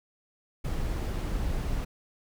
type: noise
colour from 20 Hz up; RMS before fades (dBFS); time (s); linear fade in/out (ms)
brown; -30; 0.64-1.85; 10
effects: none

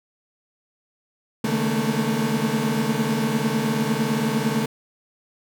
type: tone cluster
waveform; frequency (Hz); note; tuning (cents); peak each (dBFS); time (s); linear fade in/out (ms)
35% pulse; 138.2 / 155.4 / 216.6 / 225.5 / 236.4; C#3 / D#3 / A3 / A3 / A#3; -5 / -2 / -27 / +43 / +24; -28 / -28 / -23 / -24 / -27; 1.44-4.66; 5
effects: none

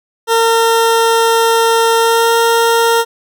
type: tone with pitch glide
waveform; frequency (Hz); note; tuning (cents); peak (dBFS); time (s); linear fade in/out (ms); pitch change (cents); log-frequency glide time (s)
20% pulse; 456.9 to 461.7; A#4 to A#4; -35 to -17; -4; 0.27-3.05; 50; +18; 1.97-2.34
effects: none

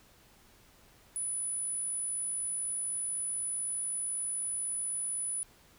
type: tone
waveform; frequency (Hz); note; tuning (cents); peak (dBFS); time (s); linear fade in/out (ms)
sine; 9956; D#9; 0; -32; 1.16-5.43; 0
effects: pink hiss -61 dBFS RMS until 5.78 s

